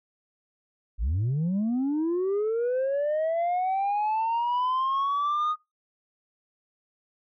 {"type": "linear sweep", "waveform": "sine", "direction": "up", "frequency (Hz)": [45.25, 1244.5], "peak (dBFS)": -21, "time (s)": [0.98, 5.56], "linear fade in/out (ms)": 50, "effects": ["noise-tail reverb RT60 0.2 s tail -21 dB re dry", "tanh soft clip ceiling -22 dBFS"]}